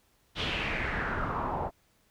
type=noise with low-pass filter sweep; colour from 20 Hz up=pink; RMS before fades=-32 dBFS; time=0.35-1.71 s; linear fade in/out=50 ms; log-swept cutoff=3500 to 780 Hz; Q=3.7; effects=pink hiss -68 dBFS RMS until 2.1 s